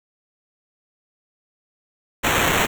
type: noise with sample-and-hold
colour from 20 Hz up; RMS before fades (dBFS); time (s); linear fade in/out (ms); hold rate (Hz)
white; -19; 2.23-2.67; 20; 4900
effects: none